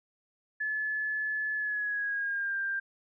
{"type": "tone with pitch glide", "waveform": "sine", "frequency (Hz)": [1722, 1588.2], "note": ["A6", "G6"], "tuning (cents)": [-38, 22], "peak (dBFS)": -29, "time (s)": [0.6, 2.8], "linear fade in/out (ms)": 10, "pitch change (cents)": -140, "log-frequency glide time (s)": [1.54, 2.57], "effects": []}